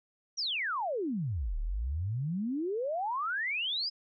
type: exponential two-way sweep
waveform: sine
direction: down then up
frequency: 5920 to 34.65 to 5140 Hz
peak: -30 dBFS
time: 0.37-3.9 s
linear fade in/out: 20 ms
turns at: 1.58 s
effects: none